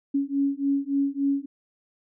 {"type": "beating tone pair", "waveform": "sine", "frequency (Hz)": [276.8, 280.3], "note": ["C#4", "C#4"], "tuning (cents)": [-2, 19], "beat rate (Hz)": 3.5, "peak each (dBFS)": -25, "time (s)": [0.14, 1.46], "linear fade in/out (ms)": 10, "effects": []}